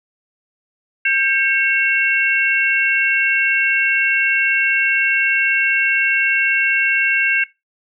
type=tone cluster; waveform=sine; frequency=1590 / 2205 / 2716 Hz; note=G6 / C#7 / F7; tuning=+24 / -10 / -49 cents; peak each=-18 dBFS; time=1.05-7.44 s; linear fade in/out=5 ms; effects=noise-tail reverb RT60 0.2 s tail -17 dB re dry